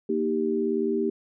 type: chord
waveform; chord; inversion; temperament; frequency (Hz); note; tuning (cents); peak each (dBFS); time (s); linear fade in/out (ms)
sine; Eb major; second; equal; 233.1 / 311.1 / 392; Bb3 / Eb4 / G4; 0 / 0 / 0; -28 / -29 / -25; 0.09-1.1; 5
effects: none